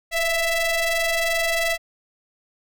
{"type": "ring-modulated tone", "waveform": "sawtooth", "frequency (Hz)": 659.3, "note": "E5", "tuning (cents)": 0, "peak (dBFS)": -13, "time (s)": [0.11, 1.78], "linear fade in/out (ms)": 50, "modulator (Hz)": 1330, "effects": []}